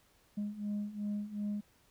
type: beating tone pair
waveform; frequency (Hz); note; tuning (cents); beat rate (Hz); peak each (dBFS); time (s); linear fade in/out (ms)
sine; 205.1 / 207.8; G#3 / G#3; -21 / +1; 2.7; -38 / -35; 0.37-1.61; 10
effects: tanh soft clip ceiling -31 dBFS + pink hiss -68 dBFS RMS until 1.9 s